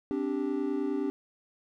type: chord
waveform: triangle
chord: C suspended second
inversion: none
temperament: equal with one note detuned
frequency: 261.6 / 291.3 / 392 Hz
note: C4 / D4 / G4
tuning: 0 / -14 / 0 cents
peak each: -32 / -29 / -31 dBFS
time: 0.11-1.1 s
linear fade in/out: 0 ms
effects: none